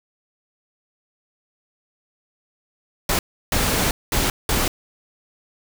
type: noise bursts at uneven times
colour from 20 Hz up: pink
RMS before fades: -20 dBFS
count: 4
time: 3.09-3.19 / 3.52-3.91 / 4.12-4.3 / 4.49-4.68 s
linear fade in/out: 2 ms
effects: none